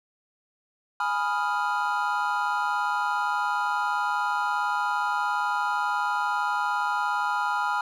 triangle chord, F half-diminished seventh, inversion first, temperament equal, 830.6 / 987.8 / 1244.5 / 1396.9 Hz, Ab5 / Cb6 / Eb6 / F6, 0 / 0 / 0 / 0 cents, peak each -27 / -27 / -30 / -27 dBFS, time 1-7.81 s, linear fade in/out 2 ms, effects none

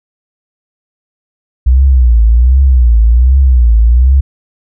sine tone with vibrato, 61 Hz, B1, 21 cents flat, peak -3 dBFS, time 1.66-4.21 s, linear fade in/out 10 ms, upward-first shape triangle, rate 1.3 Hz, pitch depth 200 cents each way, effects none

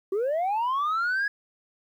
sine linear sweep, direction up, 368.7 to 1681 Hz, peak -21 dBFS, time 0.12-1.28 s, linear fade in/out 5 ms, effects tanh soft clip ceiling -22 dBFS + 10-bit

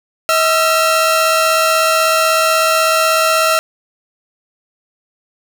sawtooth tone pair together, 639.9 / 1356 Hz, D#5 / E6, +48 / +49 cents, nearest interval octave + minor second, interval 1301 cents, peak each -10 dBFS, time 0.29-3.59 s, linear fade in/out 0 ms, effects none

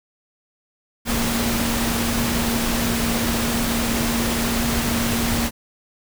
sine tone in noise, 233.1 Hz, A#3, in tune, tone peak -23 dBFS, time 1.05-5.51 s, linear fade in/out 50 ms, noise pink, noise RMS -23 dBFS, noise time 1.05-5.51 s, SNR -3 dB, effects none

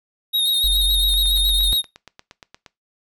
square tone with vibrato, 3745 Hz, A#7, 7 cents sharp, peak -17 dBFS, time 0.33-1.82 s, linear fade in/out 20 ms, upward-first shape sine, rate 7.2 Hz, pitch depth 35 cents each way
sawtooth tone with tremolo, 4186 Hz, C8, in tune, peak -26 dBFS, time 0.45-1.78 s, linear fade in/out 5 ms, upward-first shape square, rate 11 Hz, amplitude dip 80%
sine tone, 45.16 Hz, F#1, 41 cents flat, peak -19 dBFS, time 0.64-1.73 s, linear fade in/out 0 ms
click train, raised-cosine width 0.2 ms, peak -22 dBFS, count 14, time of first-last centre 1.14-2.662 s, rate 8.54 Hz
effects noise-tail reverb RT60 0.2 s tail -20 dB re dry

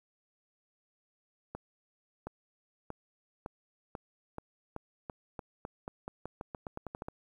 accelerating click train, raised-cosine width 1 ms, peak -25 dBFS, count 21, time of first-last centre 1.55-7.085 s, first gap 720 ms, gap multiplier 0.88, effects 10-bit

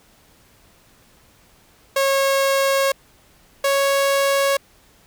sawtooth tone pair in turn, 546 / 553.3 Hz, C#5 / C#5, -26 / -3 cents, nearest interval unison, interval 23 cents, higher second, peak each -12 dBFS, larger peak neither, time 1.96-2.92 / 3.64-4.57 s, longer first, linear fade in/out 5 ms, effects pink hiss -54 dBFS RMS until 5.06 s

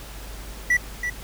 triangle tone with echo, 1957 Hz, B6, 16 cents flat, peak -14 dBFS, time 0.7-0.77 s, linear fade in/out 5 ms, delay 330 ms, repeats 1, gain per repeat -8 dB, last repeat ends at 1.1 s, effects added 50 Hz sine -37 dBFS peak until 1.23 s + pink hiss -41 dBFS RMS until 1.23 s

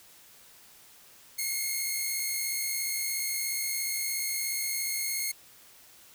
5% pulse tone pair together, 2130 / 2187 Hz, C7 / C#7, +30 / -24 cents, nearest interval unison, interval 46 cents, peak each -22 dBFS, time 1.38-5.32 s, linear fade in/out 10 ms, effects white hiss -55 dBFS RMS until 6.14 s

